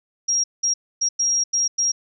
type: tone bursts at uneven times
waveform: sine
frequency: 5630 Hz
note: F8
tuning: 13 cents sharp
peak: -17 dBFS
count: 6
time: 0.28-0.44 / 0.63-0.74 / 1.01-1.09 / 1.19-1.44 / 1.53-1.68 / 1.78-1.92 s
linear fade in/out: 10 ms
effects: none